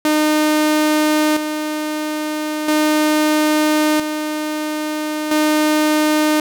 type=tone with tremolo; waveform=sawtooth; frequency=305.4 Hz; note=D#4; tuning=32 cents flat; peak=-9 dBFS; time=0.05-6.4 s; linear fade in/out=2 ms; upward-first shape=square; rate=0.38 Hz; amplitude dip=55%; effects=none